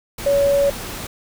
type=tone in noise; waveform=sine; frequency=563 Hz; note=C#5; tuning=27 cents sharp; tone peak=-13 dBFS; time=0.26-0.7 s; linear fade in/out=5 ms; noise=pink; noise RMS=-30 dBFS; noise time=0.18-1.07 s; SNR=+14 dB; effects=none